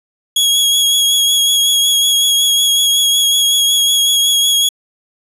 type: tone with vibrato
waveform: sawtooth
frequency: 3322 Hz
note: G#7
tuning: in tune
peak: -7 dBFS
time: 0.36-4.69 s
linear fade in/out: 5 ms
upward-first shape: triangle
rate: 5.4 Hz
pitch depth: 24 cents each way
effects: resampled to 32000 Hz